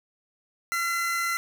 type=tone pair together; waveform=45% pulse; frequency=1368 / 2034 Hz; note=F6 / C7; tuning=-36 / -50 cents; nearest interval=perfect fifth; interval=686 cents; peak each=-28 dBFS; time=0.72-1.37 s; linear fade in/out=0 ms; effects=none